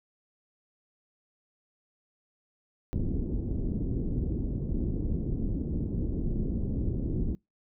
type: low-pass noise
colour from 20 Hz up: pink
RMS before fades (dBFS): -30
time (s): 2.93-7.35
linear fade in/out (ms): 0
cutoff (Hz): 340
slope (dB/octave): 24
effects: noise-tail reverb RT60 0.2 s tail -26 dB re dry